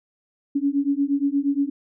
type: beating tone pair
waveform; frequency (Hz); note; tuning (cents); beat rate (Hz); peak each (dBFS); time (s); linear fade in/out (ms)
sine; 277.2 / 285.7; C#4 / D4; 0 / -48; 8.5; -22; 0.55-1.7; 10
effects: none